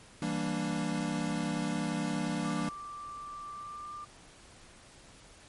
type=chord; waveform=square; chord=E half-diminished seventh; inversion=none; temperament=equal; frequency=164.81 / 196 / 233.1 / 293.7 Hz; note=E3 / G3 / Bb3 / D4; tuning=0 / 0 / 0 / 0 cents; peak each=-37 dBFS; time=0.22-2.69 s; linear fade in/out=2 ms
type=tone with pitch glide; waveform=sine; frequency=1174.7 to 1189 Hz; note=D6 to D6; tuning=0 to +21 cents; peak=-40 dBFS; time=2.44-4.05 s; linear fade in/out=10 ms; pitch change=+21 cents; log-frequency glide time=3.53-3.86 s
effects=pink hiss -55 dBFS RMS until 5.48 s + MP3 48 kbps